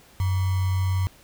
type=tone with sample-and-hold; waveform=sine; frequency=93.6 Hz; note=F#2; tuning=20 cents sharp; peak=-20 dBFS; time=0.2-1.07 s; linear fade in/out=0 ms; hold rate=1050 Hz; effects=pink hiss -53 dBFS RMS until 1.23 s